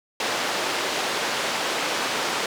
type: band-pass noise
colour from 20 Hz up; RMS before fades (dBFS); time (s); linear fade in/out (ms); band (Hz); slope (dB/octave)
pink; -26; 0.2-2.46; 2; 440 to 5700; 12
effects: none

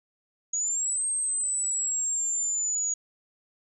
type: exponential two-way sweep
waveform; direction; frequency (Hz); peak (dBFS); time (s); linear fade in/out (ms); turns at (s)
sine; up then down; 6700 to 8430 to 6760; -25; 0.53-2.94; 5; 1.07
effects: none

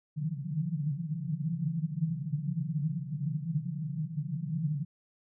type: band-pass noise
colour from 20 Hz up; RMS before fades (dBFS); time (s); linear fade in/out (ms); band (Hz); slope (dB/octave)
white; -33; 0.16-4.85; 20; 140 to 170; 96
effects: none

